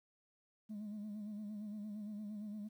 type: tone with vibrato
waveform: sine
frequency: 209.6 Hz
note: G#3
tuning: 16 cents sharp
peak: -40 dBFS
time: 0.69-2.69 s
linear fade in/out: 20 ms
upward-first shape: sine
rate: 8.7 Hz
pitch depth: 55 cents each way
effects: tanh soft clip ceiling -41 dBFS + 12-bit